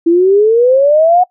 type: exponential sweep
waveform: sine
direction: up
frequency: 328.6 to 740 Hz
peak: -5 dBFS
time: 0.06-1.24 s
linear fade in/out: 10 ms
effects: noise-tail reverb RT60 0.1 s tail -22 dB re dry